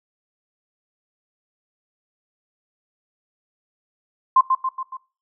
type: tone with echo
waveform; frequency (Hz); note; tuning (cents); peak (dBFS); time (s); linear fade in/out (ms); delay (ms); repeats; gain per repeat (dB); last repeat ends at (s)
sine; 1047; C6; +1; -10; 4.36-4.41; 5; 140; 4; -5; 4.97
effects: noise-tail reverb RT60 0.3 s tail -18 dB re dry